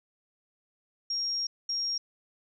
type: tone bursts at uneven times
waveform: sine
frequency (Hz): 5580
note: F8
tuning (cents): -2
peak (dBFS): -28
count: 2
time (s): 1.1-1.47 / 1.69-1.98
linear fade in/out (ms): 5
effects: none